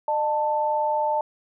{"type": "tone pair together", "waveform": "sine", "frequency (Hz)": [606.4, 885], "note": ["D#5", "A5"], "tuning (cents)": [-45, 10], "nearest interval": "perfect fifth", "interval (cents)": 655, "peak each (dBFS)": [-25, -22], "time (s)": [0.08, 1.21], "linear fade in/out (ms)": 2, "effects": []}